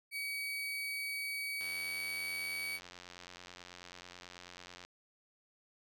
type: tone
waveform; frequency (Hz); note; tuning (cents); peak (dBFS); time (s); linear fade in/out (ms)
35% pulse; 2266; C#7; +37; -35; 0.11-2.8; 50
type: click train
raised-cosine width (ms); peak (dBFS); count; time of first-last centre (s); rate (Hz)
0.2; -32; 290; 1.61-4.85; 89.2
effects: none